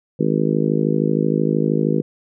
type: harmonic tone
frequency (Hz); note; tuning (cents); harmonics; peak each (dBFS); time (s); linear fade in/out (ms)
53; G#1; +36; 3 / 4 / 5 / 6 / 7 / 8 / 9; -21 / -22 / -23 / -24 / -24 / -25 / -26; 0.19-2.02; 10
effects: none